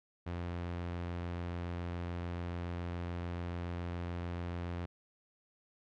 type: tone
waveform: sawtooth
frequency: 87 Hz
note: F2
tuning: 6 cents flat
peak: -33 dBFS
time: 0.26-4.86 s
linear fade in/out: 10 ms
effects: low-pass 3000 Hz 12 dB/octave